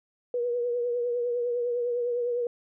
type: tone with vibrato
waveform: sine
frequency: 482.7 Hz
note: B4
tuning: 40 cents flat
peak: -25 dBFS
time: 0.34-2.47 s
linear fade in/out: 2 ms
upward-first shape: triangle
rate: 9.9 Hz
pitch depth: 44 cents each way
effects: none